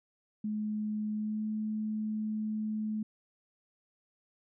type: tone with pitch glide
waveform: sine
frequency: 212.7 to 215.3 Hz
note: G#3 to A3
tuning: +42 to -37 cents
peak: -31 dBFS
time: 0.44-3.03 s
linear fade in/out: 5 ms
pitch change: +21 cents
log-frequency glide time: 1.14-1.45 s
effects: none